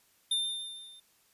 square tone with level ramp, 3603 Hz, A7, 40 cents sharp, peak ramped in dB -26 to -52 dBFS, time 0.31-1 s, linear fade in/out 5 ms, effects white hiss -67 dBFS RMS until 1.33 s + resampled to 32000 Hz

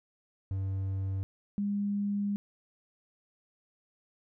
triangle / sine tone pair in turn, 96.3 / 202.8 Hz, G2 / G#3, -30 / -41 cents, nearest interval octave + minor second, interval 1289 cents, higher second, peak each -28 dBFS, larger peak neither, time 0.51-1.23 / 1.58-2.36 s, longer second, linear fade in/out 0 ms, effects none

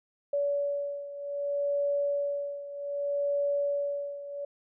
sine beating tone pair, 570 / 570.64 Hz, C#5 / D5, +48 / -50 cents, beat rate 0.64 Hz, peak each -29 / -33 dBFS, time 0.33-4.45 s, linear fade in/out 5 ms, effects none

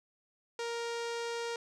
sawtooth tone with low-pass filter, 467.6 Hz, A#4, 5 cents sharp, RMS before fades -37 dBFS, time 0.59-1.56 s, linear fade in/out 2 ms, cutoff 6300 Hz, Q 1.2, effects none

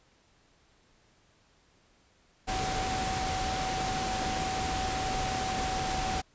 sine tone in noise, 756 Hz, F#5, 37 cents sharp, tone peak -32 dBFS, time 2.47-6.22 s, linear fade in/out 20 ms, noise pink, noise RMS -33 dBFS, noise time 2.47-6.22 s, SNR -2 dB, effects pink hiss -65 dBFS RMS until 6.34 s + resampled to 16000 Hz

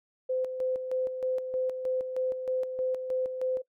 sine tone with tremolo, 514 Hz, C5, 31 cents flat, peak -26 dBFS, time 0.29-3.62 s, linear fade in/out 10 ms, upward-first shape square, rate 3.2 Hz, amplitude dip 55%, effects noise-tail reverb RT60 0.1 s tail -20 dB re dry

